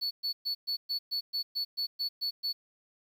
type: tone bursts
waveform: triangle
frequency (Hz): 4435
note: C#8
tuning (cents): 0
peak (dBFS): -28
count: 12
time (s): 0.01-2.53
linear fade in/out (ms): 20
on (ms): 100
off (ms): 120
effects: 10-bit